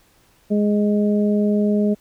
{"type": "harmonic tone", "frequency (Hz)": 207.7, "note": "G#3", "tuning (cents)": 0, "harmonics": [1, 2, 3], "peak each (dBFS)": [-16, -22, -26], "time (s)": [0.5, 1.95], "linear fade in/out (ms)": 20, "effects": ["pink hiss -57 dBFS RMS until 2 s"]}